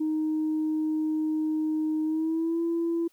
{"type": "tone with pitch glide", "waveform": "sine", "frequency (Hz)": [311.1, 335.4], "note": ["D#4", "E4"], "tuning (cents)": [0, 30], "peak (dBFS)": -23, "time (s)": [0, 3.08], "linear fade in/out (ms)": 10, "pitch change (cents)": 130, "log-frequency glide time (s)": [2.04, 2.61], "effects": ["tanh soft clip ceiling -21 dBFS", "white hiss -66 dBFS RMS until 3.12 s"]}